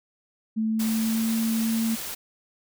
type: tone with pitch glide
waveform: sine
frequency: 220 to 225.3 Hz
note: A3 to A3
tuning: 0 to +41 cents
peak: -22 dBFS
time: 0.56-1.96 s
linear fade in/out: 20 ms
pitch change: +41 cents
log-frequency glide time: 0.67-1.3 s
type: noise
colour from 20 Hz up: white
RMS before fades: -34 dBFS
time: 0.79-2.15 s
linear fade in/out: 10 ms
effects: none